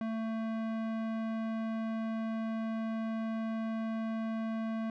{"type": "tone with low-pass filter", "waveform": "square", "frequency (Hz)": 223.3, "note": "A3", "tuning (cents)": 26, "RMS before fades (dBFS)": -35, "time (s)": [0.01, 4.9], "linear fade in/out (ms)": 2, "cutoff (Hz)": 1900, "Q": 0.61, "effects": []}